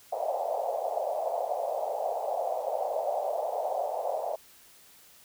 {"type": "band-pass noise", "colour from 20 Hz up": "white", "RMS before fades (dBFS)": -31, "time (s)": [0.12, 4.36], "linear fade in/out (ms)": 10, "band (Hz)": [550, 750], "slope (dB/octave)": 48, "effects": ["white hiss -56 dBFS RMS until 5.24 s"]}